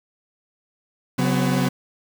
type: tone cluster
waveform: 40% pulse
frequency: 135.8 / 183.5 / 251 Hz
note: C#3 / F#3 / B3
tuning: -35 / -14 / +28 cents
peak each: -22 dBFS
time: 1.18-1.69 s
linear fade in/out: 10 ms
effects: 7-bit